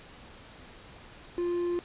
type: tone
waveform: triangle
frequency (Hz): 349.4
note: F4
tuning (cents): +1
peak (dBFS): -25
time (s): 1.38-1.79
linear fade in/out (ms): 0
effects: pink hiss -50 dBFS RMS until 1.84 s + resampled to 8000 Hz